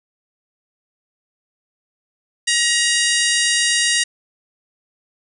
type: harmonic tone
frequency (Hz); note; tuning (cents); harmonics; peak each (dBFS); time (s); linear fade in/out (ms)
948; A#5; +29; 2 / 3 / 4 / 5 / 6 / 7 / 8 / 9 / 10; -20 / -22 / -23 / -24 / -25 / -25 / -26 / -27 / -27; 2.47-4.04; 10
effects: none